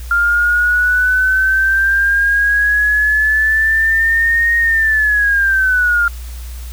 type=linear two-way sweep; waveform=sine; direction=up then down; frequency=1395 to 1864.7 to 1395 Hz; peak=-10 dBFS; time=0.11-6.08 s; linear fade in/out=2 ms; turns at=4.57 s; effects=added 60 Hz sine -25 dBFS peak until 6.72 s + white hiss -39 dBFS RMS until 6.72 s